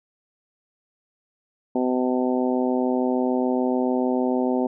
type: harmonic tone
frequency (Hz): 126.8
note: B2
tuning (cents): +46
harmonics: 2 / 3 / 4 / 5 / 6 / 7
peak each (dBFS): -22 / -26 / -28 / -30 / -32 / -33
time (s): 1.75-4.67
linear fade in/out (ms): 5
effects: none